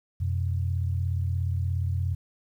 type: tone pair together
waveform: sine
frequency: 89.1 / 126.08 Hz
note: F2 / B2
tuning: +35 / +36 cents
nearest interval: tritone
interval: 601 cents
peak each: -25 / -31 dBFS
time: 0.2-2.15 s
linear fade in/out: 10 ms
effects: 10-bit